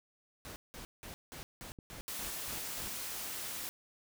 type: noise bursts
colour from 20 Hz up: pink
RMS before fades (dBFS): -47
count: 9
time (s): 0.45-2.88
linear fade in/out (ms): 0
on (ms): 110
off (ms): 180
type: click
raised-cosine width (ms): 3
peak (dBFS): -36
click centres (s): 1.788
type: noise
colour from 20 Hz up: white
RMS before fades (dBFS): -41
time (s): 2.08-3.69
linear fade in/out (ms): 0
effects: none